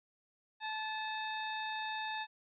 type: harmonic tone with a mistuned harmonic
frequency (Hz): 869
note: A5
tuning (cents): -22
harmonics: 1 / 2 / 3 / 4 / 5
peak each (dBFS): -39 / -42 / -46 / -46 / -54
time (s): 0.6-2.27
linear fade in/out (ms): 50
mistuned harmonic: 4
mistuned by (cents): +89
effects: none